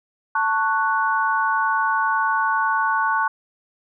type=chord; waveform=sine; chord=F# minor; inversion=first; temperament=just; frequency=888 / 1110 / 1480 Hz; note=A5 / C#6 / F#6; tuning=+16 / +2 / 0 cents; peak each=-22 dBFS; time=0.35-3.28 s; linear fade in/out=5 ms; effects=none